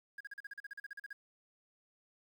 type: tone bursts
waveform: triangle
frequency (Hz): 1636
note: G#6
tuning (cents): -26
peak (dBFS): -40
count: 15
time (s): 0.18-1.13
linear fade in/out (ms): 5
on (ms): 26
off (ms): 40
effects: tanh soft clip ceiling -36 dBFS + 11-bit